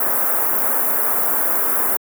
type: band-stop noise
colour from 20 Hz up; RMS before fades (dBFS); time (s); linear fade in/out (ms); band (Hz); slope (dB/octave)
white; -18; 0-1.97; 5; 1500 to 12000; 24
effects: high-pass 300 Hz 12 dB/octave